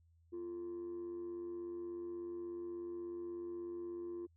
sine tone with amplitude modulation, 346.3 Hz, F4, 15 cents flat, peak -37 dBFS, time 0.32-4.27 s, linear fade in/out 20 ms, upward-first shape sine, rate 96.5 Hz, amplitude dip 50%, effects tanh soft clip ceiling -39 dBFS + added 83 Hz sine -66 dBFS peak until 4.36 s

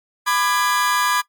40% pulse chord, G# diminished, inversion first, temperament just, 996.7 / 1196.1 / 1661.2 Hz, B5 / D6 / G#6, +16 / +31 / 0 cents, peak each -20 dBFS, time 0.26-1.22 s, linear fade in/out 20 ms, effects noise-tail reverb RT60 0.1 s tail -20 dB re dry + MP3 96 kbps

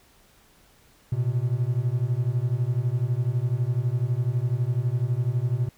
triangle beating tone pair, 116.54 / 128.54 Hz, A#2 / C3, 0 / -30 cents, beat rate 12 Hz, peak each -23 dBFS, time 1.12-5.69 s, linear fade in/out 5 ms, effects pink hiss -58 dBFS RMS until 5.77 s

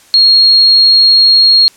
sine tone, 4278 Hz, C8, 38 cents sharp, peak -3 dBFS, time 0.14-1.68 s, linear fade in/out 0 ms, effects white hiss -43 dBFS RMS until 1.76 s + low-pass 10000 Hz 12 dB/octave

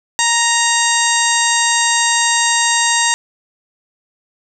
harmonic tone with a mistuned harmonic, 932.3 Hz, A#5, in tune, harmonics 1 / 2 / 3 / 4 / 5 / 6 / 7 / 8 / 9, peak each -18 / -18 / -23 / -21 / -24 / -24 / -22 / -19 / -24 dBFS, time 0.19-3.14 s, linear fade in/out 0 ms, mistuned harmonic 6, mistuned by +68 cents, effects none

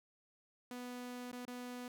sawtooth tone with dropouts, 246.9 Hz, B3, in tune, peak -40 dBFS, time 0.71-1.88 s, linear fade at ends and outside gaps 2 ms, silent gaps 1.316-1.328 / 1.453-1.478 s, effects none

